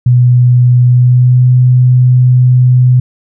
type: tone with pitch glide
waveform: sine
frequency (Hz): 123.6 to 125.83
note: B2 to B2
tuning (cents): +2 to +33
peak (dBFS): -3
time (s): 0.06-3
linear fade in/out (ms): 5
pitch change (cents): +31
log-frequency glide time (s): 0.86-1.47
effects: none